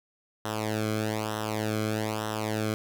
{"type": "tone with flanger", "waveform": "sawtooth", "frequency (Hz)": 108.2, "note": "A2", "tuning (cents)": -29, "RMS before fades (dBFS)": -30, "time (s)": [0.45, 2.74], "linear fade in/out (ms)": 0, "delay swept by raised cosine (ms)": [0.43, 1.1], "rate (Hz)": 1.1, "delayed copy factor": -0.8, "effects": []}